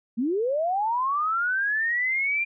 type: linear sweep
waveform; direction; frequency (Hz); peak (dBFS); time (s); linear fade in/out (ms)
sine; up; 214.3 to 2397; -22; 0.17-2.45; 20
effects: none